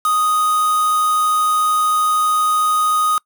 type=tone with quantisation; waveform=triangle; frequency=1244.5 Hz; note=D#6; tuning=in tune; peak=-12 dBFS; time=0.05-3.18 s; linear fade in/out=2 ms; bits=4; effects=noise-tail reverb RT60 0.1 s tail -25 dB re dry